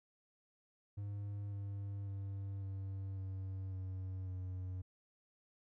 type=tone with pitch steps; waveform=triangle; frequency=101.5 / 99.93 / 98.38 / 96.86 / 95.36 / 93.89 / 92.43 Hz; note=G#2 / G2 / G2 / G2 / G2 / F#2 / F#2; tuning=-39 / +34 / +7 / -20 / -47 / +26 / -1 cents; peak=-38 dBFS; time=0.97-4.82 s; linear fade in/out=10 ms; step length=550 ms; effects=none